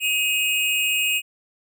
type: tone pair together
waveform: square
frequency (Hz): 2526 / 2840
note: D#7 / F7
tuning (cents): +26 / +28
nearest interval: major second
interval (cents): 202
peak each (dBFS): -22 / -24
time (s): 0-1.22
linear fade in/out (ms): 50
effects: none